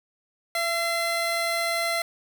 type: tone pair together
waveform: 30% pulse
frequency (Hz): 674 / 2063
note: E5 / C7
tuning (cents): +38 / -25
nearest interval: octave + perfect fifth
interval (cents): 1937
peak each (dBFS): -24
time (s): 0.55-2.02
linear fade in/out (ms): 2
effects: none